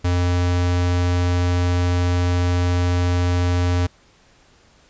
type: tone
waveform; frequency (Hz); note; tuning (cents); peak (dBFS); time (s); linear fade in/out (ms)
square; 88.6; F2; +25; -17; 0.04-3.87; 10
effects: pink hiss -54 dBFS RMS until 4.89 s + resampled to 16000 Hz